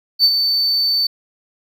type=tone with ADSR envelope; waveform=triangle; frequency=4535 Hz; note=C#8; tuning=39 cents sharp; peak=-6 dBFS; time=0.19-1.07 s; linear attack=51 ms; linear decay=54 ms; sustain=-7 dB; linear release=5 ms; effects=none